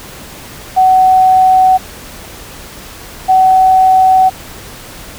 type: tone pair in turn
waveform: sine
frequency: 750 / 753.3 Hz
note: F#5 / F#5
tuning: +23 / +31 cents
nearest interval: unison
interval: 8 cents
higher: second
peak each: -4 dBFS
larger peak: neither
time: 0.76-1.78 / 3.28-4.3 s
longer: neither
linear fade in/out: 20 ms
effects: pink hiss -31 dBFS RMS until 5.18 s